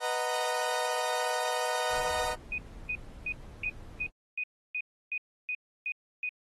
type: chord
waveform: 30% pulse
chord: B major seventh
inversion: none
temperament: equal with one note detuned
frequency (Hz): 493.9 / 622.3 / 740 / 924.3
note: B4 / D#5 / F#5 / A#5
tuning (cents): 0 / 0 / 0 / -15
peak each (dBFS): -32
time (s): 0-2.36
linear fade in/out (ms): 50
type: noise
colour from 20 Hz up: brown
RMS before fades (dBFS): -46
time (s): 1.89-4.11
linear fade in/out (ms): 50
type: tone bursts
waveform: sine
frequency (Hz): 2489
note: D#7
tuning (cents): 0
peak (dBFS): -30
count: 11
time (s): 2.52-6.291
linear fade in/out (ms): 2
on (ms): 61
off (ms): 310
effects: AAC 32 kbps